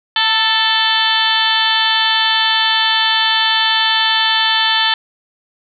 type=harmonic tone with a mistuned harmonic; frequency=440 Hz; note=A4; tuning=in tune; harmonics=2 / 3 / 4 / 5 / 6 / 7 / 8 / 9 / 10; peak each=-19 / -24 / -18 / -29 / -25 / -17 / -18 / -27 / -24 dBFS; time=0.16-4.94 s; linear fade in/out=2 ms; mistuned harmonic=2; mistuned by=+29 cents; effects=none